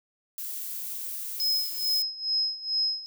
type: noise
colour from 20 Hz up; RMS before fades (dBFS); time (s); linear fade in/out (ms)
violet; -35; 0.38-2.02; 0
type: tone with tremolo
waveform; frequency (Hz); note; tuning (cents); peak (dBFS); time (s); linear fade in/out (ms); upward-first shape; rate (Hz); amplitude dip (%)
sine; 5120; D#8; +49; -22; 1.4-3.06; 0; sine; 2.3; 85
effects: none

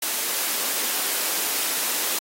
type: high-pass noise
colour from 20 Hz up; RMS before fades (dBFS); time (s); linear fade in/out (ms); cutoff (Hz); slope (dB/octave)
white; -25; 0.02-2.19; 5; 240; 24
effects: AAC 48 kbps

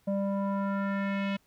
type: tone with low-pass filter sweep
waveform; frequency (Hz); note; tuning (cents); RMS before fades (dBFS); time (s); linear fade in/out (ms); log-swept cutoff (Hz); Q
square; 197.6; G3; +14; -30; 0.07-1.37; 10; 590 to 2900; 2.4
effects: pink hiss -68 dBFS RMS until 1.46 s

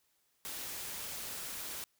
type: noise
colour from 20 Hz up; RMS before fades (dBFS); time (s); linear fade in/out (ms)
white; -42; 0.45-1.84; 0
effects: white hiss -75 dBFS RMS until 1.99 s

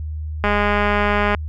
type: click train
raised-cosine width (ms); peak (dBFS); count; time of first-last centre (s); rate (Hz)
0.5; -4; 188; 0.44-1.348; 206
effects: added 77 Hz sine -24 dBFS peak until 1.48 s

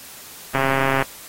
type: click train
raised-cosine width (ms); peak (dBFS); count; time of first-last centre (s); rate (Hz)
0.5; -5; 65; 0.55-1.024; 135
effects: white hiss -40 dBFS RMS until 1.28 s + AAC 48 kbps

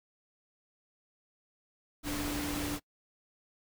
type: tone in noise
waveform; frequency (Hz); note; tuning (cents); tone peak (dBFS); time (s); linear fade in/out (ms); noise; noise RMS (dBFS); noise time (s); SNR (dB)
sine; 292.5; D4; -7; -35; 2.03-2.8; 50; pink; -37; 2.03-2.8; -1
effects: noise-tail reverb RT60 0.1 s tail -23 dB re dry

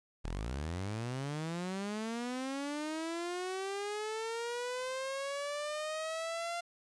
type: linear sweep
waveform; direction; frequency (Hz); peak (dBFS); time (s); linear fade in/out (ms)
sawtooth; up; 35.55 to 694; -32; 0.24-6.61; 10
effects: resampled to 22050 Hz + 10-bit

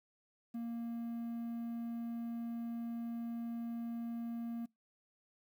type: tone with quantisation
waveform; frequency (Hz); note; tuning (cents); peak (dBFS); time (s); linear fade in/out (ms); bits
triangle; 233.1; A#3; 0; -36; 0.54-4.66; 10; 11
effects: noise-tail reverb RT60 0.2 s tail -25 dB re dry

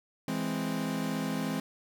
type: chord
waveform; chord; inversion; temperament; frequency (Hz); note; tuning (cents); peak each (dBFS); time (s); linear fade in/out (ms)
40% pulse; E augmented; none; equal; 164.81 / 207.7 / 261.6; E3 / G#3 / B#3; 0 / 0 / 0; -35 / -34 / -33; 0.28-1.6; 2
effects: none

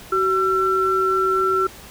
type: tone pair together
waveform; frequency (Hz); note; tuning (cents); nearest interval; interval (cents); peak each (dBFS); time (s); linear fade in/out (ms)
sine; 378.3 / 1348; F#4 / E6; +38 / +38; octave + minor seventh; 2200; -20 / -18; 0.12-1.67; 5
effects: pink hiss -41 dBFS RMS until 1.9 s

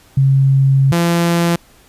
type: tone pair in turn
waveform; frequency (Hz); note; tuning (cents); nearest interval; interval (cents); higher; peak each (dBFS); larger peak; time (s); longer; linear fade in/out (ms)
sine / sawtooth; 135.6 / 170.53; C#3 / F3; -38 / -41; major third; 397; second; -8; neither; 0.17-0.92 / 0.92-1.56; first; 5
effects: pink hiss -48 dBFS RMS until 1.88 s + resampled to 32000 Hz

